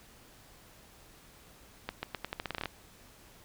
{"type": "accelerating click train", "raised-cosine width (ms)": 0.3, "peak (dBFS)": -18, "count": 13, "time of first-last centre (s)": [1.89, 2.657], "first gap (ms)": 140, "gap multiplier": 0.84, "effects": ["pink hiss -57 dBFS RMS until 3.44 s"]}